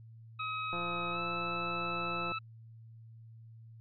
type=tone with pitch glide; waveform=25% pulse; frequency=1271 to 1310.5 Hz; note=D#6 to E6; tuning=+36 to -11 cents; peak=-31 dBFS; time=0.39-2.39 s; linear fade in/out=10 ms; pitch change=+53 cents; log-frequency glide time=1.12-1.19 s
type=click train; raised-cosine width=1 ms; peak=-28 dBFS; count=276; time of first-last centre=0.73-2.32 s; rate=173 Hz
effects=added 113 Hz sine -50 dBFS peak until 3.8 s + resampled to 11025 Hz